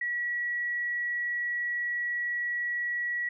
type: tone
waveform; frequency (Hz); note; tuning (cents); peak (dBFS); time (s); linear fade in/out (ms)
sine; 1929; B6; -41; -28; 0.01-3.29; 5
effects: none